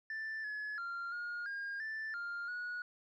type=tone with pitch steps; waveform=sine; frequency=1767 / 1703 / 1387 / 1428 / 1618 / 1764 / 1401 / 1457 Hz; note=A6 / G#6 / F6 / F6 / G#6 / A6 / F6 / F#6; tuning=+7 / +43 / -12 / +38 / -46 / +4 / +5 / -27 cents; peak=-36 dBFS; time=0.1-2.82 s; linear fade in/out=2 ms; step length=340 ms; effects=tanh soft clip ceiling -37 dBFS